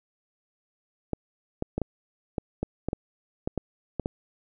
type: clicks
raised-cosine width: 2 ms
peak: -14 dBFS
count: 12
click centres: 1.133 / 1.624 / 1.78 / 1.817 / 2.382 / 2.63 / 2.886 / 2.931 / 3.475 / 3.577 / 3.997 / 4.059 s
effects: none